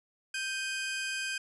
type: tone pair together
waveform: sawtooth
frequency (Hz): 1568 / 2492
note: G6 / D#7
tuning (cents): 0 / +2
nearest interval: minor sixth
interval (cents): 802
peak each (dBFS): -31 / -33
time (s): 0.34-1.38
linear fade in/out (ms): 5
effects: resampled to 24000 Hz